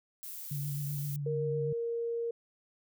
violet noise, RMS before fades -43 dBFS, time 0.23-1.16 s, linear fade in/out 0 ms
sine tone with vibrato, 143.8 Hz, D3, 36 cents flat, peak -33 dBFS, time 0.51-1.73 s, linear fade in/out 5 ms, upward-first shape sine, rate 7.8 Hz, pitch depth 32 cents each way
sine tone, 466.2 Hz, A#4, in tune, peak -31 dBFS, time 1.26-2.31 s, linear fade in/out 5 ms
effects none

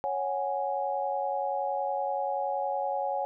sine chord, C# suspended fourth, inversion none, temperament equal, 554.4 / 740 / 830.6 Hz, C#5 / F#5 / G#5, 0 / 0 / 0 cents, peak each -32 / -33 / -31 dBFS, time 0.04-3.25 s, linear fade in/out 0 ms, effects none

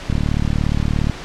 click train, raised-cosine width 5 ms, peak -6 dBFS, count 38, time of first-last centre 0.1-1.097 s, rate 37.1 Hz, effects pink hiss -32 dBFS RMS until 1.24 s + low-pass 5000 Hz 12 dB/octave

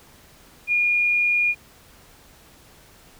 sine tone, 2430 Hz, D#7, 42 cents flat, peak -17 dBFS, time 0.67-1.55 s, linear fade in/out 50 ms, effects pink hiss -51 dBFS RMS until 3.19 s

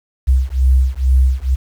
sine beating tone pair, 63.9 / 66.1 Hz, C2 / C2, -40 / +18 cents, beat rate 2.2 Hz, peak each -13 dBFS, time 0.27-1.56 s, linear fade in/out 20 ms, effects 7-bit

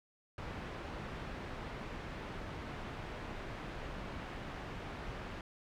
pink low-pass noise, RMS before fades -44 dBFS, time 0.38-5.41 s, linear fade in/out 2 ms, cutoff 2400 Hz, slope 12 dB/octave, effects none

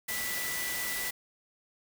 sine tone in noise, 1975.5 Hz, B6, in tune, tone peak -36 dBFS, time 0.08-1.11 s, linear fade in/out 10 ms, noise white, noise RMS -35 dBFS, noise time 0.08-1.11 s, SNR -4 dB, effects none

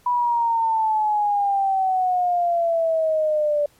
sine exponential sweep, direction down, 985 to 583 Hz, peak -17 dBFS, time 0.06-3.66 s, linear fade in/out 5 ms, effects pink hiss -57 dBFS RMS until 3.79 s + MP3 64 kbps

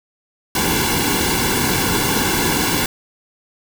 pink noise with comb filter, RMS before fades -18 dBFS, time 0.55-2.86 s, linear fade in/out 2 ms, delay 1.6 ms, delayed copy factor -0.8, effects none

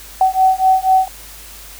sine beating tone pair, 754 / 758.1 Hz, F#5 / F#5, +32 / +42 cents, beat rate 4.1 Hz, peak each -13 dBFS, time 0.21-1.08 s, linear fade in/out 2 ms, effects added 50 Hz sine -40 dBFS peak until 1.79 s + white hiss -37 dBFS RMS until 1.79 s

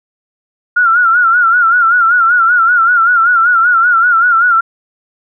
sine tone with vibrato, 1400 Hz, F6, 4 cents sharp, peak -6 dBFS, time 0.76-4.61 s, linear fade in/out 10 ms, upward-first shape sine, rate 5.2 Hz, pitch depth 93 cents each way, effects none

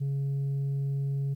sine tone, 138.59 Hz, C#3, in tune, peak -24 dBFS, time 0-1.35 s, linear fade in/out 20 ms, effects tanh soft clip ceiling -26 dBFS + 11-bit

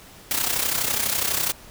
white noise with amplitude modulation, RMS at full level -21 dBFS, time 0.31-1.52 s, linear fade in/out 0 ms, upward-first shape sine, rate 32.1 Hz, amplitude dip 65%, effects pink hiss -46 dBFS RMS until 1.7 s

